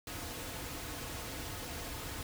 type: noise with comb filter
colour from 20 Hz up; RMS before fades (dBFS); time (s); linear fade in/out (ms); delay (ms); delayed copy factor
pink; -42; 0.07-2.23; 2; 5.1; -0.5
effects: none